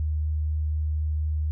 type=tone with vibrato; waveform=sine; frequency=76.6 Hz; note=D#2; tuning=27 cents flat; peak=-23 dBFS; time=0-1.51 s; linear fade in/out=0 ms; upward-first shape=triangle; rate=4.1 Hz; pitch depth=8 cents each way; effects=none